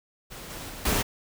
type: noise with level steps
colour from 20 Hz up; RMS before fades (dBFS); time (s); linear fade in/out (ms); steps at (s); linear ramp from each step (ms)
pink; -41 / -38 / -40 / -25; 0.3-1.03; 20; 0.5 / 0.69 / 0.85; 5
effects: none